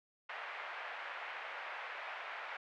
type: band-pass noise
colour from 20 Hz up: white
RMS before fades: -45 dBFS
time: 0.29-2.57 s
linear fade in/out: 5 ms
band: 610 to 2300 Hz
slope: 24 dB/octave
effects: none